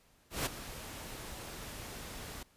pink noise with ADSR envelope, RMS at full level -32 dBFS, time 0.3-2.43 s, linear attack 160 ms, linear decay 15 ms, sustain -13 dB, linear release 4 ms, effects pink hiss -67 dBFS RMS until 2.56 s + resampled to 32000 Hz

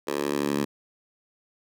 10% pulse tone with high-pass filter sweep, 71.8 Hz, D2, 39 cents flat, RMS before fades -27 dBFS, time 0.07-0.65 s, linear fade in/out 10 ms, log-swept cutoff 440 to 210 Hz, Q 1.5, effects none

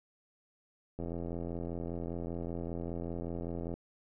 click train, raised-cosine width 2 ms, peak -26 dBFS, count 235, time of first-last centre 0.99-3.74 s, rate 85.1 Hz, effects none

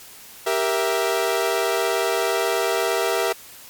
sawtooth chord, E diminished, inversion first, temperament equal with one note detuned, 392 / 468.9 / 659.3 Hz, G4 / Bb4 / E5, 0 / +10 / 0 cents, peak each -20 dBFS, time 0.46-3.33 s, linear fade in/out 10 ms, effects white hiss -43 dBFS RMS until 3.69 s + MP3 96 kbps

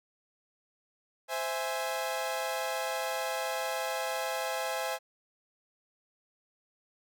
sawtooth chord, C augmented, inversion none, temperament equal with one note detuned, 521.1 / 659.3 / 830.6 Hz, C5 / E5 / G#5, -7 / 0 / 0 cents, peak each -32 dBFS, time 1.28-4.99 s, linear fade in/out 50 ms, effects none

